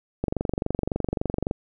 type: click train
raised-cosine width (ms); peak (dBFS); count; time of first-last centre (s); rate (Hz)
2; -11; 31; 0.24-1.511; 23.6
effects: none